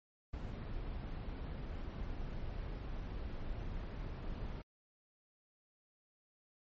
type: noise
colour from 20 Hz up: brown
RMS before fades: -42 dBFS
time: 0.33-4.62 s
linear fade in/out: 5 ms
effects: low-pass 4000 Hz 12 dB/octave + MP3 32 kbps

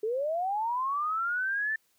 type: linear sweep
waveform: sine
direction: up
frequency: 415.3 to 1781 Hz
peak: -27 dBFS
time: 0.03-1.76 s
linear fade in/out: 5 ms
effects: white hiss -70 dBFS RMS until 1.98 s

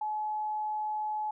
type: tone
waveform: sine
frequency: 853 Hz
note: G#5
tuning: 46 cents sharp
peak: -30 dBFS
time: 0.01-1.31 s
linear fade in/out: 5 ms
effects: none

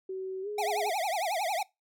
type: tone with pitch glide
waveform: sine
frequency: 378.3 to 417.3 Hz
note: F#4 to G#4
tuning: +38 to +8 cents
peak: -33 dBFS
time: 0.09-0.9 s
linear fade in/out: 5 ms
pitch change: +170 cents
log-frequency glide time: 0.42-0.48 s
type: tone with vibrato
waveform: square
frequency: 740 Hz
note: F#5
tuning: in tune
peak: -29 dBFS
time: 0.58-1.63 s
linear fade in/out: 5 ms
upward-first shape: triangle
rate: 11 Hz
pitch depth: 290 cents each way
effects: noise-tail reverb RT60 0.2 s tail -22 dB re dry

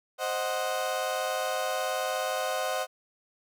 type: chord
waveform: 30% pulse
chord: C diminished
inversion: none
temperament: equal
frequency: 523.3 / 622.3 / 740 Hz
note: C5 / Eb5 / Gb5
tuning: 0 / 0 / 0 cents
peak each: -30 dBFS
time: 0.18-2.87 s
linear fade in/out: 50 ms
effects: none

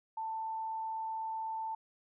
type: tone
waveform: sine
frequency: 888 Hz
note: A5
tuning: 16 cents sharp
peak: -35 dBFS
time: 0.17-1.75 s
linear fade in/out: 5 ms
effects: none

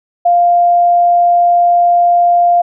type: tone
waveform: sine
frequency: 698.5 Hz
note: F5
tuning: in tune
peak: -6 dBFS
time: 0.25-2.62 s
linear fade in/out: 10 ms
effects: none

